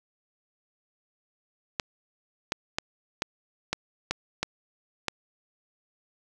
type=clicks; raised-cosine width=0.2 ms; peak=-9 dBFS; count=8; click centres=1.798 / 2.521 / 2.785 / 3.221 / 3.73 / 4.11 / 4.43 / 5.083 s; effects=none